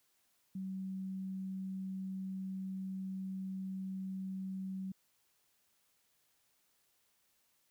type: tone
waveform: sine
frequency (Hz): 190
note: F#3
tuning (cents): +46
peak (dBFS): -38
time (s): 0.55-4.92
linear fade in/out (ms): 5
effects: white hiss -75 dBFS RMS until 7.7 s